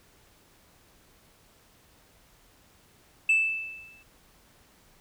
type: tone with exponential decay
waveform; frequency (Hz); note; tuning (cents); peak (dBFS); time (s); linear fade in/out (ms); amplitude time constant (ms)
sine; 2637; E7; 0; -15; 3.29-4.03; 5; 160
effects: tanh soft clip ceiling -17 dBFS + pink hiss -60 dBFS RMS until 5 s